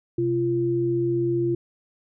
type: tone pair together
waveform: sine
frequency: 128.9 / 344.1 Hz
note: C3 / F4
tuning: -26 / -26 cents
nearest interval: octave + perfect fourth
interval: 1700 cents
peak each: -27 / -21 dBFS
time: 0.18-1.55 s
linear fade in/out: 5 ms
effects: none